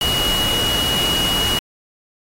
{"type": "tone in noise", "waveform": "sine", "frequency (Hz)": 2905, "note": "F#7", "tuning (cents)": -32, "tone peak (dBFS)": -18, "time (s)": [0.01, 1.59], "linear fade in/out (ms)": 2, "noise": "pink", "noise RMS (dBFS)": -23, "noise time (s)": [0.01, 1.59], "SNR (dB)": 2, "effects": ["AAC 48 kbps"]}